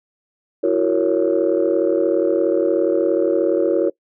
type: chord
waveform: sine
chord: F# dominant seventh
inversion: third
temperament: just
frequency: 333 / 370 / 462.5 / 555 Hz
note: E4 / F#4 / A#4 / C#5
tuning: +18 / 0 / -14 / +2 cents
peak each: -19 dBFS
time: 0.63-3.9 s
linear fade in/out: 10 ms
effects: noise-tail reverb RT60 0.1 s tail -22 dB re dry + tanh soft clip ceiling -7 dBFS